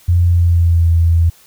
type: tone with pitch glide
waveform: sine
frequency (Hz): 87.31 to 83.56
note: F2 to E2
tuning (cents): 0 to +24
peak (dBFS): -8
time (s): 0.08-1.3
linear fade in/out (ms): 10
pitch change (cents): -76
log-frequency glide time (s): 0.24-0.9
effects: white hiss -47 dBFS RMS until 1.46 s